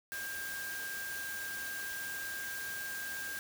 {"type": "tone in noise", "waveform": "sine", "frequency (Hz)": 1600, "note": "G6", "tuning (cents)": 35, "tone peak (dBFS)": -39, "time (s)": [0.12, 3.39], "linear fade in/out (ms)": 0, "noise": "white", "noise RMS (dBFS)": -44, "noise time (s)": [0.12, 3.39], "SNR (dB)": 2, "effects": []}